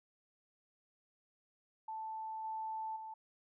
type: tone with level steps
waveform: sine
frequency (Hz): 880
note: A5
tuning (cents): 0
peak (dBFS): -40 / -38 / -44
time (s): 1.88-3.14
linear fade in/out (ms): 5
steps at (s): 2.44 / 2.96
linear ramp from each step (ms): 5
effects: none